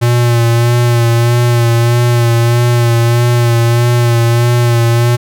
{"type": "tone with vibrato", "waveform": "square", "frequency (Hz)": 118.7, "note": "A#2", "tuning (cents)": 32, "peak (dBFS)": -8, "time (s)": [0.01, 5.17], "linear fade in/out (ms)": 20, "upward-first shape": "sine", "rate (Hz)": 1.6, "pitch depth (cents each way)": 31, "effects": []}